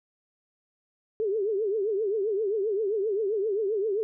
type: tone with vibrato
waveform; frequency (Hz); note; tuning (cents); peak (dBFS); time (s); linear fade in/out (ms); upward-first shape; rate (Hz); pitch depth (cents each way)
sine; 415.3; G#4; 0; -24; 1.2-4.03; 0; triangle; 7.6; 180
effects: none